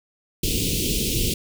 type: band-stop noise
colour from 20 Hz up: pink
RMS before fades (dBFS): -23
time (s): 0.43-1.34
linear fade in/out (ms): 5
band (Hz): 460 to 2600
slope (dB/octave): 48
effects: none